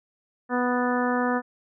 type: harmonic tone with a mistuned harmonic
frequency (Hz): 246.9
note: B3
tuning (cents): 0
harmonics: 1 / 2 / 3 / 4 / 5 / 6 / 7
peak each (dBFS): -25 / -28 / -30 / -31 / -32 / -33 / -33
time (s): 0.49-1.42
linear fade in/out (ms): 50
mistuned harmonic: 7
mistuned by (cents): +21
effects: none